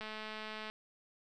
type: click train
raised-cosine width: 0.3 ms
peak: -28 dBFS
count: 150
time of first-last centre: 0.01-0.7 s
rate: 216 Hz
effects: none